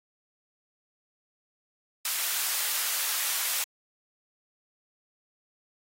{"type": "high-pass noise", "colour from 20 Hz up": "white", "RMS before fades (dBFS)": -29, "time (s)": [2.05, 3.64], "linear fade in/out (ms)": 2, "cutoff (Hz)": 1000, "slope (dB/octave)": 12, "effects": ["AAC 48 kbps"]}